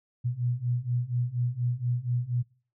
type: beating tone pair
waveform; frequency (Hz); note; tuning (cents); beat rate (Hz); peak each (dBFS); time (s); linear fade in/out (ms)
sine; 120 / 124.2; B2 / B2; -49 / +10; 4.2; -30 / -28; 0.24-2.43; 20
effects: noise-tail reverb RT60 0.4 s tail -23 dB re dry